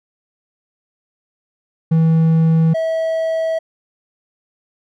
triangle tone pair in turn, 162.1 / 648.4 Hz, E3 / E5, -29 / -29 cents, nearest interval 2 octaves, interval 2400 cents, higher second, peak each -8 / -14 dBFS, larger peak first, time 1.91-2.74 / 2.74-3.59 s, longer second, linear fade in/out 10 ms, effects none

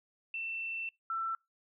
sine tone pair in turn, 2682 / 1337.5 Hz, E7 / E6, +29 / +25 cents, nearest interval octave, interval 1204 cents, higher first, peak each -35 / -32 dBFS, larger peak second, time 0.34-0.89 / 1.1-1.35 s, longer first, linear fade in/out 2 ms, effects noise-tail reverb RT60 0.2 s tail -26 dB re dry

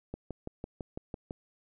click train, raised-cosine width 2 ms, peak -24 dBFS, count 8, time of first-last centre 0.14-1.309 s, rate 5.99 Hz, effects none

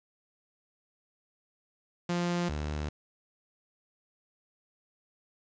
sawtooth tone pair in turn, 174.61 / 74.83 Hz, F3 / D2, 0 / +33 cents, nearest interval octave + minor third, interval 1467 cents, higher first, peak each -24 / -28 dBFS, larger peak first, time 2.09-2.49 / 2.49-2.89 s, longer neither, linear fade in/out 5 ms, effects resampled to 16000 Hz + 9-bit

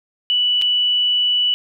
sine tone with dropouts, 2960 Hz, F#7, in tune, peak -14 dBFS, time 0.3-1.54 s, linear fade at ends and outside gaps 0 ms, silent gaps 0.615-0.621 s, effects none

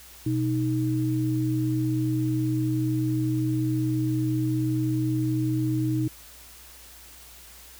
sine tone pair together, 124.71 / 312.9 Hz, B2 / D#4, +17 / +10 cents, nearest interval octave + major third, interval 1593 cents, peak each -25 dBFS, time 0.26-6.08 s, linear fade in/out 5 ms, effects added 60 Hz sine -53 dBFS peak until 7.79 s + white hiss -48 dBFS RMS until 7.79 s

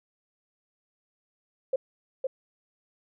sine tone with echo, 526 Hz, C5, 9 cents sharp, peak -22 dBFS, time 1.73-1.76 s, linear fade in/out 5 ms, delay 510 ms, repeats 1, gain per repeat -3 dB, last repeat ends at 2.27 s, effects none

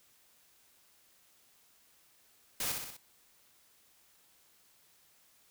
white noise with echo, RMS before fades -35 dBFS, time 2.6-2.72 s, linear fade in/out 2 ms, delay 62 ms, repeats 4, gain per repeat -4 dB, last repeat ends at 2.968 s, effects white hiss -66 dBFS RMS until 5.5 s

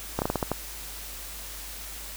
slowing click train, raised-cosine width 1 ms, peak -11 dBFS, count 7, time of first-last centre 0.19-0.517 s, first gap 29 ms, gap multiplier 1.25, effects added 50 Hz sine -43 dBFS peak until 2.16 s + white hiss -40 dBFS RMS until 2.16 s

